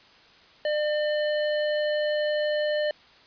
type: tone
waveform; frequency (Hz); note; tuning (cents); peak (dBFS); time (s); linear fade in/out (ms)
square; 601; D5; +40; -24; 0.65-2.91; 2
effects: white hiss -54 dBFS RMS until 3.26 s + resampled to 11025 Hz